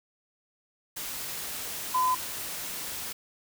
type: tone in noise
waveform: sine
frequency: 1014 Hz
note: B5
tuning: 45 cents sharp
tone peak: -22 dBFS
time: 1.94-2.15 s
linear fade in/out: 10 ms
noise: white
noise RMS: -36 dBFS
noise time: 0.96-3.13 s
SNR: +11 dB
effects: none